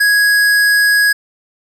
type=tone with hard clipping; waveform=sine; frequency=1662 Hz; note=G#6; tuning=1 cent sharp; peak=-10 dBFS; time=0-1.13 s; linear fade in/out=10 ms; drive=16 dB; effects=none